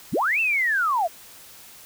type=linear two-way sweep; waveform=sine; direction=up then down; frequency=68.3 to 2717 to 616 Hz; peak=-19 dBFS; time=0.12-1.08 s; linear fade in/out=20 ms; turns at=0.4 s; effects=white hiss -46 dBFS RMS until 1.85 s